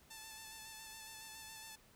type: tone with vibrato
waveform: 5% pulse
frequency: 880 Hz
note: A5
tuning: in tune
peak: -38 dBFS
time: 0.1-1.76 s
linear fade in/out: 10 ms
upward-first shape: square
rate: 7.2 Hz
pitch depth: 19 cents each way
effects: pink hiss -66 dBFS RMS until 1.95 s